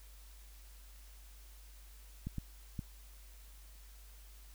clicks, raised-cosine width 5 ms, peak -26 dBFS, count 3, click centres 2.27 / 2.383 / 2.792 s, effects added 50 Hz sine -53 dBFS peak until 4.54 s + white hiss -62 dBFS RMS until 4.54 s

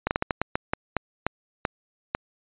slowing click train, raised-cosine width 0.5 ms, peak -8 dBFS, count 12, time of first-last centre 0.07-2.149 s, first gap 39 ms, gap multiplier 1.29, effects resampled to 8000 Hz

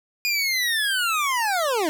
25% pulse linear sweep, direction down, 2458 to 293.3 Hz, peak -17 dBFS, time 0.25-1.89 s, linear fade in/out 0 ms, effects none

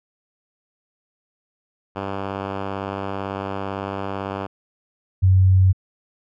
5% pulse / sine tone pair in turn, 97.9 / 93.96 Hz, G2 / F#2, -2 / +27 cents, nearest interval minor second, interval 71 cents, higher first, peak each -14 / -11 dBFS, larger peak second, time 1.95-4.47 / 5.22-5.73 s, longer first, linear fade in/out 20 ms, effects low-pass 2000 Hz 12 dB/octave

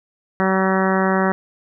harmonic tone, 190 Hz, F#3, 46 cents sharp, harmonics 1 / 2 / 3 / 4 / 5 / 6 / 7 / 8 / 9 / 10, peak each -19 / -22 / -24 / -25 / -26 / -27 / -27 / -28 / -29 / -29 dBFS, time 0.4-1.32 s, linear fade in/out 0 ms, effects none

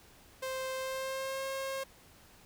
sawtooth tone with pitch glide, 523.3 to 537.7 Hz, C5 to C5, 0 to +47 cents, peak -31 dBFS, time 0.42-1.84 s, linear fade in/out 10 ms, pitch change +47 cents, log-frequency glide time 0.77-1.45 s, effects pink hiss -59 dBFS RMS until 2.45 s

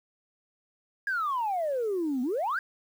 sine exponential two-way sweep, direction down then up, 1662 to 240 to 1662 Hz, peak -25 dBFS, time 1.07-2.59 s, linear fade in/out 2 ms, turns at 2.22 s, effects tanh soft clip ceiling -23 dBFS + 9-bit

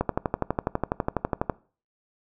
click train, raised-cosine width 1 ms, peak -9 dBFS, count 19, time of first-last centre 0.01-1.498 s, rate 12.1 Hz, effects noise-tail reverb RT60 0.4 s tail -21 dB re dry

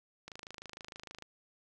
click train, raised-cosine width 0.2 ms, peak -28 dBFS, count 26, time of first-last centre 0.28-1.223 s, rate 26.5 Hz, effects none

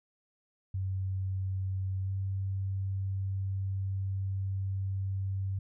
sine tone with pitch glide, 95.1 to 96.59 Hz, F#2 to G2, +48 to -25 cents, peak -30 dBFS, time 0.74-5.59 s, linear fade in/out 5 ms, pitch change +27 cents, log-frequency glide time 2.03-2.1 s, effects none

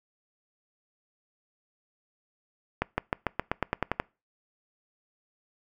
accelerating click train, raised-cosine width 0.5 ms, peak -10 dBFS, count 11, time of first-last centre 2.82-3.999 s, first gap 160 ms, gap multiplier 0.93, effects noise-tail reverb RT60 0.3 s tail -25 dB re dry

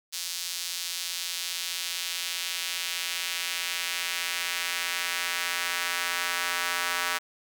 square tone with high-pass filter sweep, 87.6 Hz, F2, 6 cents sharp, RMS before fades -31 dBFS, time 0.12-7.19 s, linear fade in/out 20 ms, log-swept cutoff 4500 to 1400 Hz, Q 1.2, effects none

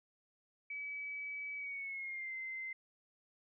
sine tone with pitch glide, 2287 to 2073 Hz, D7 to C7, -47 to -17 cents, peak -40 dBFS, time 0.7-2.73 s, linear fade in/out 5 ms, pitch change -170 cents, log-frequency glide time 1.56-2.34 s, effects none

